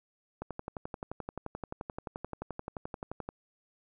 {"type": "click train", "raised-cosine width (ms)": 1, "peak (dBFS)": -23, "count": 34, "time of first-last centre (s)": [0.42, 3.29], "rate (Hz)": 11.5, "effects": []}